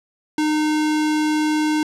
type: tone with sample-and-hold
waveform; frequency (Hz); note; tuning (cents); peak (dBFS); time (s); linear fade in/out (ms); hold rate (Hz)
sine; 305.9; D#4; -29; -16; 0.38-1.83; 2; 1225
effects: low-pass 8000 Hz 12 dB/octave